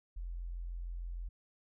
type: tone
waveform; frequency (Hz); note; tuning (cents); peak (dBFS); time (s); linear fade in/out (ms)
sine; 43.25; F1; -16; -38; 0.16-1.29; 10
effects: none